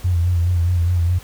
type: tone with vibrato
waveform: sine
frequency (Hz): 87.31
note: F2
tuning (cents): 0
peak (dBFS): -14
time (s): 0.04-1.19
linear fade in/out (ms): 10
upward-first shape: sine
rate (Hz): 4.8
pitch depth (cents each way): 58
effects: added 50 Hz sine -41 dBFS peak until 1.23 s + pink hiss -42 dBFS RMS until 1.23 s